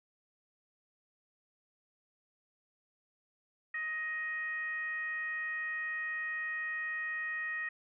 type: tone with frequency modulation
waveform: sine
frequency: 1876 Hz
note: A#6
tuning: 11 cents sharp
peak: -34 dBFS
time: 3.74-7.69 s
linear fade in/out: 5 ms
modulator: 615 Hz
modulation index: 0.44
effects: none